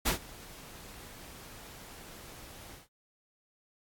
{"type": "noise with ADSR envelope", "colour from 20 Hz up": "pink", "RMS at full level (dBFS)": -26, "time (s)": [0.05, 2.88], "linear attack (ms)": 20, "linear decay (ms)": 110, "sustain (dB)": -23, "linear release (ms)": 140, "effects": ["AAC 64 kbps"]}